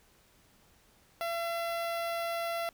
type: tone with notch filter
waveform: sawtooth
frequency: 677 Hz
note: E5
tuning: 46 cents sharp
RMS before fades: -34 dBFS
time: 1.21-2.69 s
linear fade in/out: 0 ms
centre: 7200 Hz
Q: 1.1
effects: pink hiss -64 dBFS RMS until 2.73 s